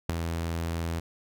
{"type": "tone with ADSR envelope", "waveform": "sawtooth", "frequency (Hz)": 83.3, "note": "E2", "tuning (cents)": 19, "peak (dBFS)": -18, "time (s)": [0.09, 1], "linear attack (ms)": 6, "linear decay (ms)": 8, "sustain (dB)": -7, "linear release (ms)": 8, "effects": []}